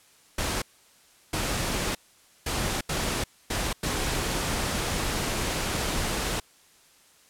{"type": "noise bursts at uneven times", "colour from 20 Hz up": "pink", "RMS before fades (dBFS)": -28, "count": 6, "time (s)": [[0.38, 0.62], [1.33, 1.95], [2.46, 2.81], [2.89, 3.24], [3.5, 3.73], [3.83, 6.4]], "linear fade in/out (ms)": 5, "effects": ["white hiss -58 dBFS RMS until 7.29 s", "low-pass 11000 Hz 12 dB/octave"]}